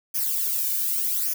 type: noise with flanger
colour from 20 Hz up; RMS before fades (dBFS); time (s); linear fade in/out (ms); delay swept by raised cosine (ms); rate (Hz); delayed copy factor
violet; -25; 0.14-1.34; 10; 0.25 to 1.55; 0.85; -0.8
effects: none